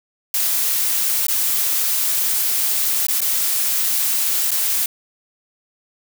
blue noise with dropouts, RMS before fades -19 dBFS, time 0.34-4.86 s, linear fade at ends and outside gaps 2 ms, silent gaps 1.268-1.283 / 3.068-3.084 / 3.206-3.216 / 4.508-4.515 s, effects none

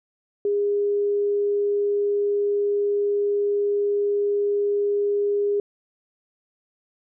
sine tone, 408 Hz, G#4, 31 cents flat, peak -19 dBFS, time 0.45-5.6 s, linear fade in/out 2 ms, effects none

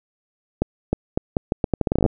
accelerating click train, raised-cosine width 2 ms, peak -5 dBFS, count 17, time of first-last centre 0.62-2.062 s, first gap 310 ms, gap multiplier 0.79, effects none

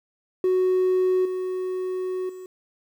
triangle tone with level steps, 370 Hz, F#4, in tune, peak -15 / -23 / -34 dBFS, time 0.44-2.46 s, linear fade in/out 2 ms, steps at 1.25 / 2.29 s, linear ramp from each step 5 ms, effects tanh soft clip ceiling -13 dBFS + 9-bit

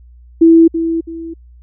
sine tone with echo, 329.6 Hz, E4, in tune, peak -3 dBFS, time 0.41-0.68 s, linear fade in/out 10 ms, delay 330 ms, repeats 2, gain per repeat -10 dB, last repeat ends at 1.34 s, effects added 60 Hz sine -38 dBFS peak until 1.62 s

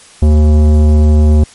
sine tone with tanh clipping, 75.8 Hz, D#2, 45 cents flat, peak -6 dBFS, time 0.22-1.44 s, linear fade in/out 5 ms, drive 15 dB, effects white hiss -39 dBFS RMS until 1.54 s + MP3 48 kbps

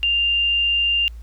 sine tone with frequency modulation, 2794 Hz, F7, in tune, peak -16 dBFS, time 0.03-1.08 s, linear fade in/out 0 ms, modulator 51.7 Hz, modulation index 0.27, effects added 57 Hz sine -33 dBFS peak until 1.22 s + pink hiss -58 dBFS RMS until 1.22 s

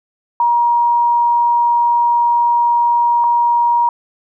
sine tone pair in turn, 949 / 949 Hz, A#5 / A#5, +31 / +31 cents, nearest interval unison, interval 0 cents, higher neither, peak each -10 dBFS, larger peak neither, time 0.4-3.24 / 3.24-3.89 s, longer first, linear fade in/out 2 ms, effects none

